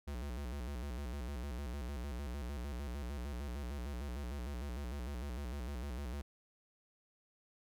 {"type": "tone with vibrato", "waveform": "square", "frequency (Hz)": 65.8, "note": "C2", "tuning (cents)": 10, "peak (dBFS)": -40, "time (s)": [0.07, 6.22], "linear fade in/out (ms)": 10, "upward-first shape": "square", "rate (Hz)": 6.6, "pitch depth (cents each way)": 150, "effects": []}